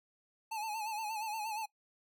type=tone with vibrato; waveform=square; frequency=866 Hz; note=A5; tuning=28 cents flat; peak=-37 dBFS; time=0.51-1.66 s; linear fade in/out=10 ms; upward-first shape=sine; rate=8.5 Hz; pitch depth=71 cents each way; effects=noise-tail reverb RT60 0.1 s tail -21 dB re dry